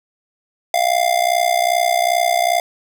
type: tone with amplitude modulation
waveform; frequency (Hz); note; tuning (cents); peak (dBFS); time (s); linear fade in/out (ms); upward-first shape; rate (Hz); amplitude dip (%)
square; 698.5; F5; 0; -11; 0.74-2.6; 2; sine; 62.5; 85
effects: none